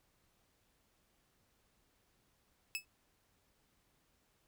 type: tone with exponential decay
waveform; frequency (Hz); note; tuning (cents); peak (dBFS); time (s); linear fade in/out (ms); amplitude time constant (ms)
sawtooth; 2601; E7; -24; -30; 2.75-2.85; 0; 21
effects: pink hiss -75 dBFS RMS until 4.47 s